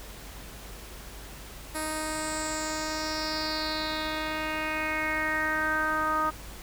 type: tone with low-pass filter sweep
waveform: 10% pulse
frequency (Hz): 311.1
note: D#4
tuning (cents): 0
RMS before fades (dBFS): -30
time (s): 1.74-6.31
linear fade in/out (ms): 20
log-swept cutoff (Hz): 11000 to 1200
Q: 4.9
effects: added 50 Hz sine -45 dBFS peak until 6.62 s + pink hiss -45 dBFS RMS until 6.62 s